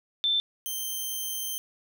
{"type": "tone pair in turn", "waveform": ["sine", "5% pulse"], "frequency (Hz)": [3547, 3129], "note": ["A7", "G7"], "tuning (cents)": [13, -4], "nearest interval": "major second", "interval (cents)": 217, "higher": "first", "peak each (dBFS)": -22, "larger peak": "neither", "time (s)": [[0.24, 0.4], [0.66, 1.58]], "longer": "second", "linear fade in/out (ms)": 0, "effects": []}